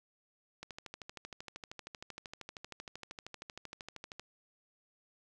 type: click train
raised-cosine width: 0.2 ms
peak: -27 dBFS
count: 47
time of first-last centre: 0.63-4.196 s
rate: 12.9 Hz
effects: none